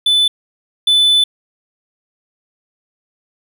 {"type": "tone pair in turn", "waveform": "triangle", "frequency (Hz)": [3500, 3500], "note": ["A7", "A7"], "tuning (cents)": [-10, -10], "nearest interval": "unison", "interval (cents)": 0, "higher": "neither", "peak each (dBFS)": [-8, -7], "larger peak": "second", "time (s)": [[0.06, 0.28], [0.87, 1.24]], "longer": "second", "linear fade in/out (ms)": 5, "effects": []}